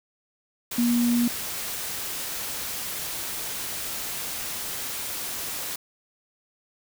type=tone in noise; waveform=sine; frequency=238.8 Hz; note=A#3; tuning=42 cents sharp; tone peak=-19 dBFS; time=0.78-1.28 s; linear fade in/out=5 ms; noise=white; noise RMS=-32 dBFS; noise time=0.71-5.76 s; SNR=+10 dB; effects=none